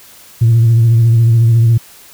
sine tone with vibrato, 115.2 Hz, A#2, 20 cents flat, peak -4 dBFS, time 0.41-1.78 s, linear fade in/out 10 ms, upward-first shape sine, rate 14 Hz, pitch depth 40 cents each way, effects tanh soft clip ceiling -3 dBFS + white hiss -40 dBFS RMS until 2.13 s

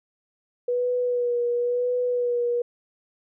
sine tone with vibrato, 487.1 Hz, B4, 24 cents flat, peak -21 dBFS, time 0.68-2.62 s, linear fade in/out 5 ms, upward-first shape sine, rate 0.97 Hz, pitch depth 27 cents each way, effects none

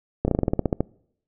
slowing click train, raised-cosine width 2 ms, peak -7 dBFS, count 12, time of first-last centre 0.25-0.806 s, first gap 30 ms, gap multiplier 1.1, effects noise-tail reverb RT60 0.7 s tail -25 dB re dry

